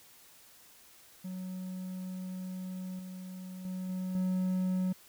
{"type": "tone with level steps", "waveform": "triangle", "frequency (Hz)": 185, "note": "F#3", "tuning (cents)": 0, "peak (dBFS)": [-35, -39, -33, -31, -26], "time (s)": [1.24, 4.93], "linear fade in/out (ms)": 10, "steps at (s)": [2.99, 3.65, 3.89, 4.15], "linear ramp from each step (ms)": 2, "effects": ["white hiss -58 dBFS RMS until 5.08 s"]}